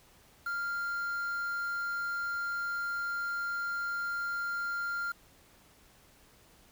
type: tone with quantisation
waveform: triangle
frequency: 1396.9 Hz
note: F6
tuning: in tune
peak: -30 dBFS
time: 0.46-5.12 s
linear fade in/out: 5 ms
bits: 8
effects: pink hiss -61 dBFS RMS until 6.71 s